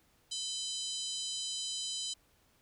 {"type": "harmonic tone with a mistuned harmonic", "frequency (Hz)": 996, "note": "B5", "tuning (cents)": 14, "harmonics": [3, 4, 5, 6, 7, 8, 9, 10], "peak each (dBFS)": [-41, -40, -44, -48, -44, -46, -53, -54], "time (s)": [0.31, 2.14], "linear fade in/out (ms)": 10, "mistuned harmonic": 3, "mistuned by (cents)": 46, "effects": ["pink hiss -69 dBFS RMS until 2.61 s"]}